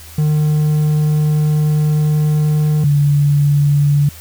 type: tone pair in turn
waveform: triangle / sine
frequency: 151.7 / 144.33 Hz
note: D#3 / D3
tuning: -44 / -30 cents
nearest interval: minor second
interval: 86 cents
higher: first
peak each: -9 dBFS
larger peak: neither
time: 0.18-2.84 / 2.84-4.09 s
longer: first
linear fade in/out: 5 ms
effects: added 80 Hz sine -37 dBFS peak until 4.2 s + white hiss -38 dBFS RMS until 4.2 s